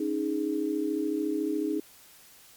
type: chord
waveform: sine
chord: C# suspended second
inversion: none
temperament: equal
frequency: 277.2 / 311.1 / 415.3 Hz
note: C#4 / D#4 / G#4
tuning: 0 / 0 / 0 cents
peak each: -33 / -28 / -32 dBFS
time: 0-1.8 s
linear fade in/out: 5 ms
effects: white hiss -54 dBFS RMS until 2.56 s + MP3 96 kbps